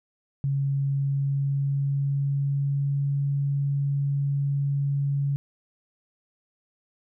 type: tone with pitch glide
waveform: sine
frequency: 138.59 to 140.52 Hz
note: C#3 to C#3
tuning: 0 to +24 cents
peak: -22 dBFS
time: 0.44-5.36 s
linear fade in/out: 0 ms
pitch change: +24 cents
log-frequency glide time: 0.83-3.1 s
effects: none